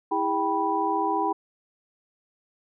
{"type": "tone cluster", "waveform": "sine", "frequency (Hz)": [325.9, 406, 783, 983], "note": ["E4", "G#4", "G5", "B5"], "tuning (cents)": [-20, -39, -2, -8], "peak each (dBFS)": [-29, -30, -27, -26], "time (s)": [0.11, 1.33], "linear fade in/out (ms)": 10, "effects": []}